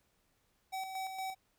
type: tone with tremolo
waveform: square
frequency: 762 Hz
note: G5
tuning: 49 cents flat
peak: -37 dBFS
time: 0.72-1.35 s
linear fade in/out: 20 ms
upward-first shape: square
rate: 4.3 Hz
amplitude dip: 45%
effects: pink hiss -75 dBFS RMS until 1.58 s